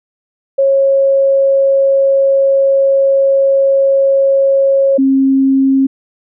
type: tone pair in turn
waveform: sine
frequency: 546 / 268.9 Hz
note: C#5 / C4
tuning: -26 / +47 cents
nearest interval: octave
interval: 1227 cents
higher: first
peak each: -7 dBFS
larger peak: neither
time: 0.58-4.98 / 4.98-5.87 s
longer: first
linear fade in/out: 10 ms
effects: none